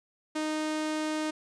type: tone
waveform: sawtooth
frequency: 309.2 Hz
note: D#4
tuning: 11 cents flat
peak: -25 dBFS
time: 0.35-1.31 s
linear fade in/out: 10 ms
effects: resampled to 22050 Hz